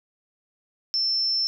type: tone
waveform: sine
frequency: 5340 Hz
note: E8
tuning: 22 cents sharp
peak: -21 dBFS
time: 0.94-1.47 s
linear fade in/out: 0 ms
effects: none